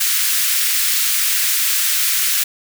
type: high-pass noise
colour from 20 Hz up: white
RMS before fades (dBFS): -17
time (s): 0-2.44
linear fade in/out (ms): 10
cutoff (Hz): 1500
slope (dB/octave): 24
effects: none